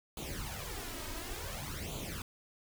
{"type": "noise with flanger", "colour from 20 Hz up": "pink", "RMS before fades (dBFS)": -41, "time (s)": [0.17, 2.22], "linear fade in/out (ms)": 2, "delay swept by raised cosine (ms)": [0.28, 3.18], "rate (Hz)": 0.56, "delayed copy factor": 0.75, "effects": []}